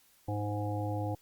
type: harmonic tone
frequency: 103.83 Hz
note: G#2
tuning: in tune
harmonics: 1 / 3 / 5 / 7 / 8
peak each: -33 / -38 / -40 / -41 / -42 dBFS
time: 0.28-1.15 s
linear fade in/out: 5 ms
effects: white hiss -65 dBFS RMS until 1.21 s + Opus 48 kbps